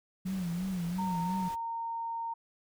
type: tone with vibrato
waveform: sine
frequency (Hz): 180.1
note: F#3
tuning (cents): -46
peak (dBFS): -31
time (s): 0.25-1.49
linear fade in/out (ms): 10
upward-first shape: sine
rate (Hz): 2.9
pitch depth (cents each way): 110
type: noise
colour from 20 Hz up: pink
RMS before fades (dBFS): -48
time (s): 0.25-1.56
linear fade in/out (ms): 20
type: tone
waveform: sine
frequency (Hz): 920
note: A#5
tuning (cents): -23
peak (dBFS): -33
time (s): 0.98-2.34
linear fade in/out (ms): 10
effects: none